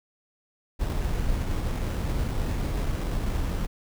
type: noise with sample-and-hold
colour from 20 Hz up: brown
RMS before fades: -27 dBFS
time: 0.79-3.67 s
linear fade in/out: 20 ms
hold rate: 4410 Hz
effects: none